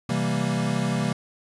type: chord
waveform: square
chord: C dominant seventh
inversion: none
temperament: equal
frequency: 130.81 / 164.81 / 196 / 233.1 Hz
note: C3 / E3 / G3 / Bb3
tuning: 0 / 0 / 0 / 0 cents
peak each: -29 dBFS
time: 0.09-1.13 s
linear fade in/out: 5 ms
effects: resampled to 24000 Hz + 10-bit